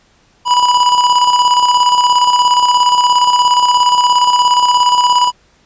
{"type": "tone with tremolo", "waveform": "square", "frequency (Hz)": 983, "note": "B5", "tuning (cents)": -8, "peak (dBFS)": -7, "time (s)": [0.45, 5.32], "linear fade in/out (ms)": 50, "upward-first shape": "square", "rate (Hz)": 17, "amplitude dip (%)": 45, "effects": ["pink hiss -52 dBFS RMS until 5.65 s", "resampled to 16000 Hz"]}